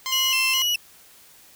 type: tone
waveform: 10% pulse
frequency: 1046.5 Hz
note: C6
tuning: in tune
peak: -17 dBFS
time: 0.06-0.62 s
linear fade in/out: 0 ms
type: tone with vibrato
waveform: 35% pulse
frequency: 2794 Hz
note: F7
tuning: in tune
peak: -18 dBFS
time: 0.12-0.76 s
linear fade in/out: 5 ms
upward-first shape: square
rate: 2.4 Hz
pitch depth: 77 cents each way
effects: white hiss -51 dBFS RMS until 1.55 s